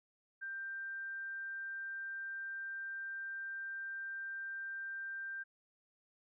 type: tone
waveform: sine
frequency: 1575 Hz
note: G6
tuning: 8 cents sharp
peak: -40 dBFS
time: 0.41-5.44 s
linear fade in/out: 20 ms
effects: none